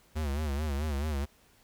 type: tone with vibrato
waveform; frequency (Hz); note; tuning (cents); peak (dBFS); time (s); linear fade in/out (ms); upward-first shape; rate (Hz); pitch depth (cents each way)
square; 73.42; D2; 0; -30; 0.15-1.26; 20; sine; 4.6; 120
effects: pink hiss -63 dBFS RMS until 1.63 s